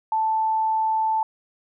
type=tone; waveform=sine; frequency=880 Hz; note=A5; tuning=in tune; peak=-19 dBFS; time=0.12-1.23 s; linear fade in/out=2 ms; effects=none